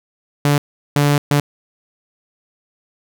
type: tone bursts at uneven times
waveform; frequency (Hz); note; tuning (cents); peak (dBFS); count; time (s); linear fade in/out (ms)
sawtooth; 144.8; D3; -24; -8; 3; 0.45-0.58 / 0.96-1.18 / 1.31-1.4; 2
effects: none